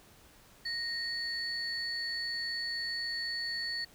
sine tone pair together, 1864.7 / 4438 Hz, A#6 / C#8, 0 / +1 cents, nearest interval octave + minor third, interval 1501 cents, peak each -36 / -34 dBFS, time 0.65-3.85 s, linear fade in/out 10 ms, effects tanh soft clip ceiling -27 dBFS + pink hiss -59 dBFS RMS until 3.94 s

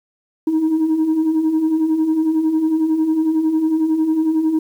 sine beating tone pair, 307.7 / 318.7 Hz, D#4 / D#4, -19 / +42 cents, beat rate 11 Hz, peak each -21 / -13 dBFS, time 0.47-4.59 s, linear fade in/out 5 ms, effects tanh soft clip ceiling -11 dBFS + 8-bit

